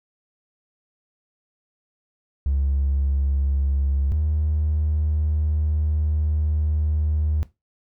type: tone pair in turn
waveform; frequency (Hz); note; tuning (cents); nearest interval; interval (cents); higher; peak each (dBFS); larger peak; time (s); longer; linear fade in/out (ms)
triangle; 69 / 76.33; C#2 / D#2; -7 / -33; major second; 174; second; -16; neither; 2.46-4.12 / 4.12-7.43; second; 0
effects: noise-tail reverb RT60 0.2 s tail -17 dB re dry + tanh soft clip ceiling -14 dBFS